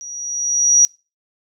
sine tone with level ramp, 5780 Hz, F#8, 41 cents flat, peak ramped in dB -30 to -6 dBFS, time 0.01-0.85 s, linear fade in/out 0 ms, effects noise-tail reverb RT60 0.3 s tail -26 dB re dry

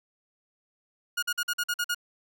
sawtooth tone bursts, 1436 Hz, F6, 48 cents sharp, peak -22 dBFS, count 8, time 1.17-1.947 s, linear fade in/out 10 ms, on 56 ms, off 47 ms, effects none

